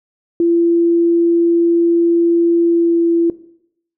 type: tone with pitch glide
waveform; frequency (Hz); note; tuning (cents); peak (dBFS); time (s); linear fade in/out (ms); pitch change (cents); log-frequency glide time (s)
sine; 339.3 to 337; F4 to E4; -50 to +38; -10; 0.4-3.3; 2; -12; 2.63-3.01
effects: noise-tail reverb RT60 0.7 s tail -17 dB re dry